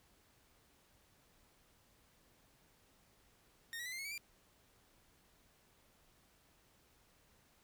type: tone with pitch steps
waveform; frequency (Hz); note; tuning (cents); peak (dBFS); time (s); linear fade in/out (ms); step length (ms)
sawtooth; 1844 / 1923.4 / 2006 / 2093 / 2183 / 2277 / 2375; A#6 / B6 / B6 / C7 / C#7 / C#7 / D7; -19 / -46 / +26 / 0 / -27 / +46 / +19; -39; 3.73-4.178; 0; 64
effects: pink hiss -70 dBFS RMS until 7.63 s